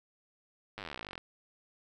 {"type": "slowing click train", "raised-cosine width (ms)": 0.3, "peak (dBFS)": -25, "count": 27, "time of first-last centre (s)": [0.78, 1.179], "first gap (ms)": 9, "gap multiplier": 1.04, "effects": []}